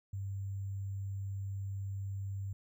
sine tone with sample-and-hold, 98 Hz, G2, in tune, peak -36 dBFS, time 0.13-2.53 s, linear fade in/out 5 ms, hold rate 7350 Hz, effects none

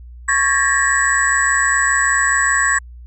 sine tone cluster, 1109 / 1627 / 1752 / 1899 / 7830 Hz, C#6 / G#6 / A6 / A#6 / B8, 0 / -36 / -8 / +32 / -16 cents, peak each -19 dBFS, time 0.28-2.79 s, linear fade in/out 10 ms, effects tanh soft clip ceiling -3 dBFS + added 60 Hz sine -34 dBFS peak until 3.06 s

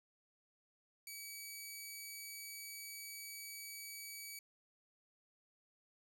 10% pulse tone, 2280 Hz, C#7, 48 cents sharp, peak -38 dBFS, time 1.07-4.39 s, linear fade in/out 2 ms, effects 12-bit

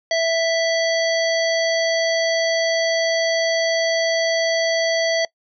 harmonic tone with a mistuned harmonic, 659.3 Hz, E5, in tune, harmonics 1 / 3 / 5 / 7 / 9, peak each -18 / -24 / -29 / -27 / -31 dBFS, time 0.11-5.25 s, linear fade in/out 2 ms, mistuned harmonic 7, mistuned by -23 cents, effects noise-tail reverb RT60 0.1 s tail -23 dB re dry

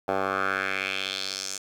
10% pulse tone with band-pass filter sweep, 96.2 Hz, G2, 32 cents flat, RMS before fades -29 dBFS, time 0.08-1.58 s, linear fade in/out 5 ms, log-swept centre 800 to 6900 Hz, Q 2.7, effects 9-bit

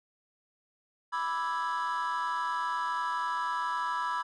triangle chord, E dominant seventh, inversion second, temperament equal, 987.8 / 1174.7 / 1318.5 / 1661.2 Hz, B5 / D6 / E6 / G#6, 0 / 0 / 0 / 0 cents, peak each -29 / -34 / -33 / -35 dBFS, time 1.12-4.23 s, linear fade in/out 20 ms, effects tanh soft clip ceiling -23 dBFS + resampled to 24000 Hz

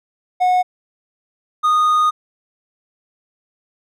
triangle tone pair in turn, 730 / 1234.5 Hz, F#5 / D#6, -24 / -14 cents, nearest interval major sixth, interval 910 cents, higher second, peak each -10 dBFS, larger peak neither, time 0.4-0.63 / 1.63-2.11 s, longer second, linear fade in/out 20 ms, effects none

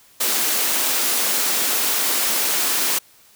white high-pass noise, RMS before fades -20 dBFS, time 0.2-2.99 s, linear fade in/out 10 ms, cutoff 210 Hz, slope 48 dB/octave, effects white hiss -52 dBFS RMS until 3.35 s

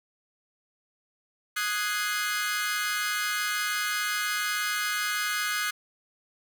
sawtooth chord, Ab dominant seventh, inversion second, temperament equal, 1244.5 / 1480 / 1661.2 / 2093 Hz, Eb6 / Gb6 / Ab6 / C7, 0 / 0 / 0 / 0 cents, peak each -29 / -28 / -29 / -30 dBFS, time 1.56-5.71 s, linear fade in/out 10 ms, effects none

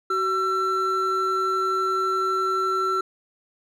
triangle tone pair together, 377.8 / 1344.1 Hz, F#4 / E6, +36 / +33 cents, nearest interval octave + minor seventh, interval 2197 cents, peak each -25 / -20 dBFS, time 0.1-3.01 s, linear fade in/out 5 ms, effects none

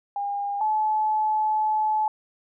sine tone pair in turn, 808 / 860.9 Hz, G#5 / A5, -48 / -38 cents, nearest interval minor second, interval 110 cents, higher second, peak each -25 / -20 dBFS, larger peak second, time 0.16-0.61 / 0.61-2.08 s, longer second, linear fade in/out 2 ms, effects none

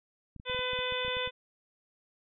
clicks, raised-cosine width 5 ms, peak -34 dBFS, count 12, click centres 0.363 / 0.399 / 0.498 / 0.547 / 0.592 / 0.733 / 0.79 / 0.923 / 1.049 / 1.081 / 1.169 / 1.275 s
harmonic tone, 503 Hz, B4, 32 cents sharp, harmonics 1 / 2 / 3 / 4 / 5 / 6 / 7, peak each -35 / -39 / -40 / -40 / -39 / -41 / -36 dBFS, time 0.45-1.31 s, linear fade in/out 50 ms
effects none

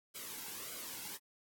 white noise with flanger, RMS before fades -45 dBFS, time 0.14-1.18 s, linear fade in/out 20 ms, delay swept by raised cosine 1.1 to 1.69 ms, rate 1.7 Hz, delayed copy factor -0.65, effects AAC 64 kbps

